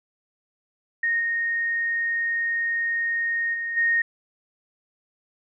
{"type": "tone with level steps", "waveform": "sine", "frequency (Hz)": 1855, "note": "A#6", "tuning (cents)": -9, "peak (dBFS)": [-20, -22, -26, -18], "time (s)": [1.03, 4.02], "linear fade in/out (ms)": 5, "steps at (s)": [1.19, 3.53, 3.76], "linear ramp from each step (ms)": 20, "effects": []}